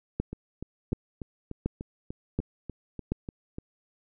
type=two click trains; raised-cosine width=3 ms; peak=-14 / -23 dBFS; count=5 / 12; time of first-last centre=0.2-3.12 / 0.33-3.584 s; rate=1.37 / 3.38 Hz; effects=none